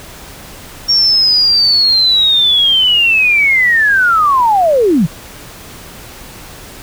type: linear sweep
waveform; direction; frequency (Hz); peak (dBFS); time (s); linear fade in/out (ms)
sine; down; 5560 to 136.8; -7; 0.88-5.07; 20
effects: pink hiss -33 dBFS RMS until 6.82 s